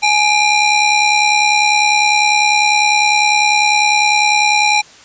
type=ring-modulated tone; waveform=sawtooth; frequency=1608 Hz; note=G6; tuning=44 cents sharp; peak=-3 dBFS; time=0.02-4.82 s; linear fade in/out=20 ms; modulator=769 Hz; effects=white hiss -41 dBFS RMS until 5.04 s + resampled to 16000 Hz